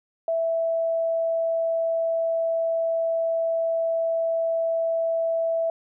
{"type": "tone", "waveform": "sine", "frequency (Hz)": 659.3, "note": "E5", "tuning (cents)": 0, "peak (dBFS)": -21, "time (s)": [0.28, 5.7], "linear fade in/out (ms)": 2, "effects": []}